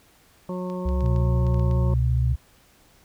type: harmonic tone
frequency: 181.9 Hz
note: F#3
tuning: 29 cents flat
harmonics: 1 / 2 / 3 / 5 / 6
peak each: -29 / -34 / -34 / -40 / -41 dBFS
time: 0.49-1.94 s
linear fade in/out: 2 ms
type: clicks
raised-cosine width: 0.2 ms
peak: -29 dBFS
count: 9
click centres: 0.7 / 0.889 / 1.007 / 1.061 / 1.162 / 1.467 / 1.544 / 1.596 / 1.712 s
type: tone with pitch glide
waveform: sine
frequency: 66.8 to 68.05 Hz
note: C2 to C#2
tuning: +36 to -31 cents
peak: -21 dBFS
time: 0.85-2.36 s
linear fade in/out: 10 ms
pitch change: +33 cents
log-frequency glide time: 1.25-1.73 s
type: tone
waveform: sine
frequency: 123.47 Hz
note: B2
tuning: in tune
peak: -21 dBFS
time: 1.02-2.34 s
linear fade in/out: 20 ms
effects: pink hiss -57 dBFS RMS until 3.04 s